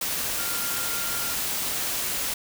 sine tone in noise, 1396.9 Hz, F6, in tune, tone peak -36 dBFS, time 0.38-1.34 s, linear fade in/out 5 ms, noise white, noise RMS -28 dBFS, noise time 0.01-2.34 s, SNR -11 dB, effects none

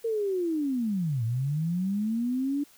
sine linear two-way sweep, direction down then up, 464 to 110.1 to 291.4 Hz, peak -25 dBFS, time 0.04-2.64 s, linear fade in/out 10 ms, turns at 1.24 s, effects white hiss -57 dBFS RMS until 2.77 s

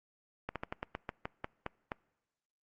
slowing click train, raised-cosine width 0.5 ms, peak -21 dBFS, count 11, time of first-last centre 0.49-1.919 s, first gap 67 ms, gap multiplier 1.16, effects noise-tail reverb RT60 1.0 s tail -24 dB re dry + Opus 48 kbps

